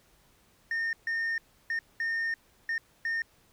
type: tone bursts at uneven times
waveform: sine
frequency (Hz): 1826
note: A#6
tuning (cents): -36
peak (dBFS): -25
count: 6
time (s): 0.71-0.93 / 1.07-1.38 / 1.7-1.79 / 2-2.34 / 2.69-2.78 / 3.05-3.22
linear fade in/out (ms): 2
effects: tanh soft clip ceiling -27 dBFS + pink hiss -64 dBFS RMS until 3.52 s